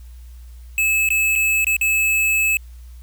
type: tone with dropouts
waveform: square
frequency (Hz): 2600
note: E7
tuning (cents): -24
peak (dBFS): -16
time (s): 0.78-2.57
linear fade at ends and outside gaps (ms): 1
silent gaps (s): 1.089-1.104 / 1.354-1.359 / 1.645-1.668 / 1.766-1.812
effects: added 60 Hz sine -36 dBFS peak until 3.02 s + white hiss -56 dBFS RMS until 3.02 s